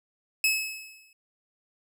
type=tone with exponential decay; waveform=sawtooth; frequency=2585 Hz; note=E7; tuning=34 cents flat; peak=-16 dBFS; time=0.44-1.13 s; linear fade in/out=2 ms; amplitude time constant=150 ms; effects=none